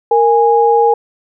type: tone pair together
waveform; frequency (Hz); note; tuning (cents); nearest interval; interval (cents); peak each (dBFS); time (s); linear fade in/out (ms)
sine; 463.6 / 826; A#4 / G#5; -10 / -10; minor seventh; 1000; -10; 0.11-0.94; 5
effects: none